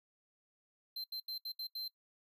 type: tone bursts at uneven times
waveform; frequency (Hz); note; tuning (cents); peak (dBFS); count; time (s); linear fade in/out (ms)
square; 4114; C8; -30; -40; 6; 0.96-1.04 / 1.12-1.2 / 1.28-1.38 / 1.45-1.52 / 1.59-1.67 / 1.75-1.88; 5
effects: noise-tail reverb RT60 0.1 s tail -22 dB re dry